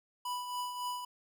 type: tone with tremolo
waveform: square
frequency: 987.8 Hz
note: B5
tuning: in tune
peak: -34 dBFS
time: 0.25-1.05 s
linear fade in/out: 5 ms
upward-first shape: triangle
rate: 3.6 Hz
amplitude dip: 55%
effects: none